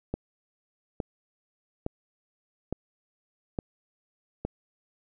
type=click train; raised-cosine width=2 ms; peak=-16 dBFS; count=6; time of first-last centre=0.14-4.45 s; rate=1.16 Hz; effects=none